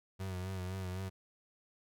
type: tone with vibrato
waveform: 35% pulse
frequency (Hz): 93.2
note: F#2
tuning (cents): +13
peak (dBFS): -36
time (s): 0.19-1.1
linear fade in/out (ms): 20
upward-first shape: sine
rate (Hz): 3.9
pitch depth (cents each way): 49
effects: none